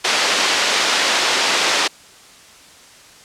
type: band-pass noise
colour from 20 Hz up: white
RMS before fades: -17 dBFS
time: 0.04-1.88 s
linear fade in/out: 10 ms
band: 370 to 4800 Hz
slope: 12 dB/octave
effects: white hiss -44 dBFS RMS until 3.24 s + low-pass 8000 Hz 12 dB/octave